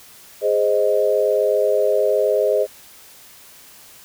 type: chord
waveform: sine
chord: Ab major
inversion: none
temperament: equal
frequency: 415.3 / 523.3 / 622.3 Hz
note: Ab4 / C5 / Eb5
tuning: 0 / 0 / 0 cents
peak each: -19 dBFS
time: 0.41-2.67 s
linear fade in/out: 50 ms
effects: white hiss -45 dBFS RMS until 4.04 s